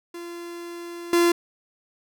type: tone with level steps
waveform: 45% pulse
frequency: 344 Hz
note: F4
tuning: 26 cents flat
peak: -34 / -16 dBFS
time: 0.14-1.32 s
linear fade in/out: 5 ms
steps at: 1.13 s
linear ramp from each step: 2 ms
effects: none

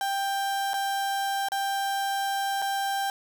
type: tone with dropouts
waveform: 35% pulse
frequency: 789 Hz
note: G5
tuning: 11 cents sharp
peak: -24 dBFS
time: 0.01-3.1 s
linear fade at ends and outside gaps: 1 ms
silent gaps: 0.734-0.74 / 1.486-1.519 / 2.619-2.622 s
effects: none

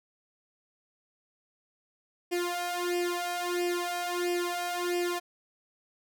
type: tone with flanger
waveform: sawtooth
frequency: 352.1 Hz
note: F4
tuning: 14 cents sharp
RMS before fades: -31 dBFS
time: 2.31-5.2 s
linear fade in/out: 20 ms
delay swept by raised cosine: 0.38 to 1.58 ms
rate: 1.5 Hz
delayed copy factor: +0.9
effects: none

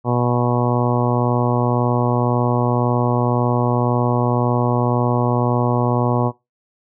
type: harmonic tone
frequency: 121.9 Hz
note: B2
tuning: 22 cents flat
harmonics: 1 / 2 / 3 / 4 / 5 / 6 / 7 / 8 / 9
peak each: -19 / -22 / -24 / -25 / -26 / -27 / -27 / -28 / -29 dBFS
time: 0.04-6.32 s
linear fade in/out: 50 ms
effects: noise-tail reverb RT60 0.2 s tail -19 dB re dry

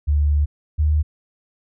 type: tone pair in turn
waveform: sine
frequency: 73.42 / 75.97 Hz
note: D2 / D#2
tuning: 0 / -41 cents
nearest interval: minor second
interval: 59 cents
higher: second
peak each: -14 dBFS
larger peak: neither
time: 0.07-0.46 / 0.78-1.03 s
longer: first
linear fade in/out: 20 ms
effects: none

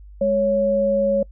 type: tone pair together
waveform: sine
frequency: 207.7 / 554.5 Hz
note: G#3 / C#5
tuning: 0 / 0 cents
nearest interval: octave + perfect fourth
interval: 1700 cents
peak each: -24 / -16 dBFS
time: 0.21-1.23 s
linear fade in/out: 5 ms
effects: noise-tail reverb RT60 0.1 s tail -25 dB re dry + added 50 Hz sine -39 dBFS peak until 1.31 s

